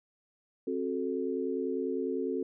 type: chord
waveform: sine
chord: F# diminished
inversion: second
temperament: equal with one note detuned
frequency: 265.7 / 370 / 440 Hz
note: C4 / F#4 / A4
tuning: +27 / 0 / 0 cents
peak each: -34 dBFS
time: 0.67-2.43 s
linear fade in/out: 5 ms
effects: none